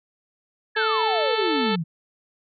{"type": "exponential sweep", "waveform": "sine", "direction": "down", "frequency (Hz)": [1728, 153.7], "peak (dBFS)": -23, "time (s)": [0.75, 1.84], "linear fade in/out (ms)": 20}
{"type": "harmonic tone", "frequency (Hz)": 440, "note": "A4", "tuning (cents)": 0, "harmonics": [1, 2, 3, 4, 5, 6, 7, 8, 9, 10], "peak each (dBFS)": [-25, -28, -30, -33, -35, -34, -33, -33, -37, -36], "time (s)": [0.76, 1.76], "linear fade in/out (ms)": 10}
{"effects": []}